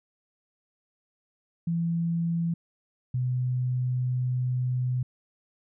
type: tone pair in turn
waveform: sine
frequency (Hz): 168.2 / 126.01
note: E3 / B2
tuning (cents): +35 / +35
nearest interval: perfect fourth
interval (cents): 500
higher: first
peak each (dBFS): -24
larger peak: neither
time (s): 1.67-2.54 / 3.14-5.03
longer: second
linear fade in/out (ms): 5
effects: none